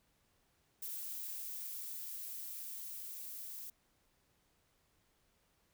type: noise with level ramp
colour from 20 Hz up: violet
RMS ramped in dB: -43 to -47 dBFS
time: 0.82-3.7 s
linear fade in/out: 5 ms
effects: pink hiss -75 dBFS RMS until 5.73 s